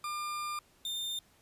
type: tone pair in turn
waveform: 40% pulse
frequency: 1200 / 3614 Hz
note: D6 / A7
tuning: +37 / +46 cents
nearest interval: octave + perfect fifth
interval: 1909 cents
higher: second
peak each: -34 / -33 dBFS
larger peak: second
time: 0.04-0.59 / 0.85-1.19 s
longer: first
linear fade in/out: 2 ms
effects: pink hiss -65 dBFS RMS until 1.41 s + resampled to 32000 Hz